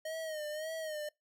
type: tone with vibrato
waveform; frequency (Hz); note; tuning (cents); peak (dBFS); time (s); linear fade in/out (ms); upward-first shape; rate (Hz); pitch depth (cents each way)
square; 622.3; D#5; 0; -38; 0.05-1.09; 5; sine; 1.8; 69
effects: noise-tail reverb RT60 0.2 s tail -25 dB re dry